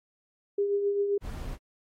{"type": "tone with tremolo", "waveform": "sine", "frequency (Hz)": 403.6, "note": "G#4", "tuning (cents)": -49, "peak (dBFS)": -22, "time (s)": [0.58, 1.18], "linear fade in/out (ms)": 5, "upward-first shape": "triangle", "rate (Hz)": 7.6, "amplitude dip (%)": 50}
{"type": "noise", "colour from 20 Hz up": "brown", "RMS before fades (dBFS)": -36, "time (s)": [1.21, 1.58], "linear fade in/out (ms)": 50}
{"effects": ["AAC 48 kbps"]}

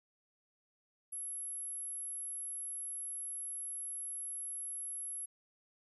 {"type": "tone", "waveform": "sine", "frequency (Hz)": 11175, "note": "F9", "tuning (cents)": 0, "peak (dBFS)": -39, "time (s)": [1.12, 5.26], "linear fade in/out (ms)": 10, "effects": []}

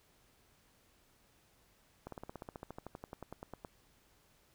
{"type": "slowing click train", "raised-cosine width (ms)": 1, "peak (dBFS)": -30, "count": 21, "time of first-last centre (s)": [2.07, 3.648], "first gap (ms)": 53, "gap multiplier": 1.04, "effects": ["pink hiss -69 dBFS RMS until 4.54 s"]}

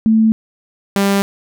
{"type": "tone pair in turn", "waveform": ["sine", "sawtooth"], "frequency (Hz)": [221.1, 198.37], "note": ["A3", "G3"], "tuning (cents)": [9, 21], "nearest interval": "major second", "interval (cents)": 188, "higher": "first", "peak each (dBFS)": -8, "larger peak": "neither", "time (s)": [[0.06, 0.32], [0.96, 1.22]], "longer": "neither", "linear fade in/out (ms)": 0, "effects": []}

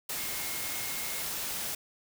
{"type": "tone in noise", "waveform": "sine", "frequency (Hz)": 2150, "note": "C7", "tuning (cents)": 47, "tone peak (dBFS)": -44, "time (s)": [0.17, 1.22], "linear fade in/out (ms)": 5, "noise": "white", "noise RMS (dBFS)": -35, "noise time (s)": [0.09, 1.75], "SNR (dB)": -12, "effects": []}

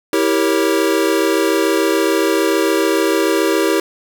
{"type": "chord", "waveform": "square", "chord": "E diminished seventh", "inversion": "none", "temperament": "equal with one note detuned", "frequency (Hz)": [325.1, 392, 466.2, 554.4], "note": ["E4", "G4", "Bb4", "Db5"], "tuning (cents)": [-24, 0, 0, 0], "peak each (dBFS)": [-18, -18, -21, -23], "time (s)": [0.13, 3.8], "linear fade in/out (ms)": 2, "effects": []}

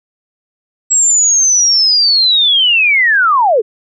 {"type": "linear sweep", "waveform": "sine", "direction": "down", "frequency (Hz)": [7720, 390], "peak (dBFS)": -7, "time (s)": [0.9, 3.62], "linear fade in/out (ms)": 20, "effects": []}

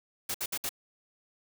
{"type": "noise bursts", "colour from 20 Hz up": "white", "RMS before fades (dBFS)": -33, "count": 4, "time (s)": [0.29, 0.692], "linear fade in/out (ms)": 5, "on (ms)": 54, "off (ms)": 62, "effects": []}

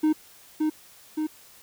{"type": "tone with echo", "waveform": "triangle", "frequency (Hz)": 309.3, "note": "D#4", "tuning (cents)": -10, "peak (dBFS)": -16, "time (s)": [0.03, 0.13], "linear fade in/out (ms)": 10, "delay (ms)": 570, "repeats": 2, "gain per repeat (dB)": -3, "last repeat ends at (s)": 1.27, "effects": ["white hiss -52 dBFS RMS until 1.62 s"]}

